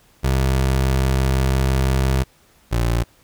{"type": "tone pair in turn", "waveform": "25% pulse", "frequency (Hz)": [65.9, 58.32], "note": ["C2", "A#1"], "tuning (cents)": [13, 1], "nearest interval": "major second", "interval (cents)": 212, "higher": "first", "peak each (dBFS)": [-12, -13], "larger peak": "first", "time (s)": [[0.23, 2.24], [2.71, 3.04]], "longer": "first", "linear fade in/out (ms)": 20, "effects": ["pink hiss -55 dBFS RMS until 3.23 s"]}